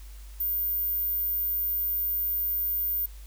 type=tone; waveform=sine; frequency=14490 Hz; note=A9; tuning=50 cents sharp; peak=-25 dBFS; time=0.4-3.06 s; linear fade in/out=5 ms; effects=added 50 Hz sine -41 dBFS peak until 3.26 s + white hiss -55 dBFS RMS until 3.26 s